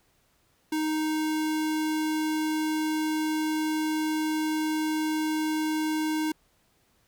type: tone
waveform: square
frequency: 311.1 Hz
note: D#4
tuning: in tune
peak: -26 dBFS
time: 0.72-6.32 s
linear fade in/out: 5 ms
effects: pink hiss -67 dBFS RMS until 7.07 s